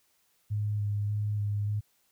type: tone with vibrato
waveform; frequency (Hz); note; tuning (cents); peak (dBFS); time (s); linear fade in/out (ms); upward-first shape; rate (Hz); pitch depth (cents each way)
sine; 103.83; G#2; 0; -27; 0.5-1.81; 20; square; 1.7; 14
effects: white hiss -70 dBFS RMS until 2.11 s